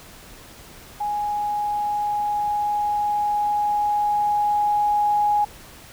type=tone with level ramp; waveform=sine; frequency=830.6 Hz; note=G#5; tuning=in tune; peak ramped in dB=-22 to -16 dBFS; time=1-5.45 s; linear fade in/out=10 ms; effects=pink hiss -44 dBFS RMS until 5.92 s